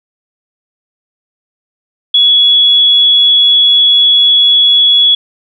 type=tone; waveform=sine; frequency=3374 Hz; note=G#7; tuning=27 cents sharp; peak=-4 dBFS; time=2.14-5.15 s; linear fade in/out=5 ms; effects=none